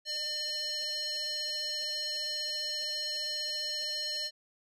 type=tone with band-pass filter; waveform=square; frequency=601 Hz; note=D5; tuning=40 cents sharp; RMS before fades=-35 dBFS; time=0.05-4.31 s; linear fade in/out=50 ms; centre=4500 Hz; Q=5; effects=none